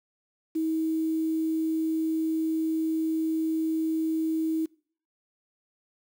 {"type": "tone with quantisation", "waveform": "sine", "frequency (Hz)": 320, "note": "D#4", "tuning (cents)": 49, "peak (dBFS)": -24, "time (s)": [0.55, 4.66], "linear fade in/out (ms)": 10, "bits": 8, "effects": ["noise-tail reverb RT60 0.5 s tail -24 dB re dry"]}